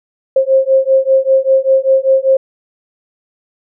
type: beating tone pair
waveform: sine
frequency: 530 / 535.1 Hz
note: C5 / C5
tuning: +22 / +39 cents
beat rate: 5.1 Hz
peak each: -11 dBFS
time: 0.36-2.37 s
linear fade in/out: 5 ms
effects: none